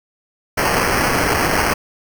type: noise with sample-and-hold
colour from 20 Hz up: violet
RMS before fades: -17 dBFS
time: 0.57-1.74 s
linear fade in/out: 10 ms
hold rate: 3675 Hz
effects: none